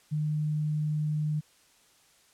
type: tone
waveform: sine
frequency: 151.9 Hz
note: D#3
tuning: 41 cents flat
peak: -26 dBFS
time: 0.11-1.41 s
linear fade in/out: 20 ms
effects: white hiss -62 dBFS RMS until 2.33 s + low-pass 10000 Hz 12 dB/octave